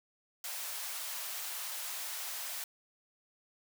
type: high-pass noise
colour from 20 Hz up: white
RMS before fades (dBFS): -40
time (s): 0.44-2.64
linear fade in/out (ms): 2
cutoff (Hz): 620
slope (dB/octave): 24
effects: none